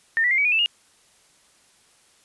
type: tone with pitch steps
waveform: sine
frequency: 1815 / 1956.5 / 2109 / 2274 / 2451 / 2642 / 2848 Hz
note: A#6 / B6 / C7 / C#7 / D#7 / E7 / F7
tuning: -47 / -17 / +13 / +44 / -27 / +3 / +33 cents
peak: -17 dBFS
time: 0.17-0.66 s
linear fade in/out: 0 ms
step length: 70 ms
effects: white hiss -58 dBFS RMS until 2.24 s + resampled to 24000 Hz